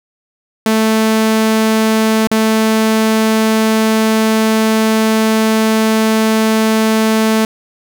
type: tone with dropouts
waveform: sawtooth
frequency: 220 Hz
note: A3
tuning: in tune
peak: -6 dBFS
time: 0.66-7.45 s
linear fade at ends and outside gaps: 2 ms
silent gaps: 2.272-2.314 s
effects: none